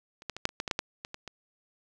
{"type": "clicks", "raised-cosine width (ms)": 0.2, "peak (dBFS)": [-30, -16, -22, -7, -29, -14, -16, -10, -11, -20, -22, -23], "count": 12, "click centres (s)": [0.221, 0.297, 0.366, 0.454, 0.491, 0.601, 0.678, 0.712, 0.791, 1.049, 1.144, 1.277], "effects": []}